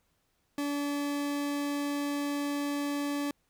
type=tone; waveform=40% pulse; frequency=287.2 Hz; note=D4; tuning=39 cents flat; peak=-29 dBFS; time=0.58-3.31 s; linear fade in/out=2 ms; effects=pink hiss -74 dBFS RMS until 3.49 s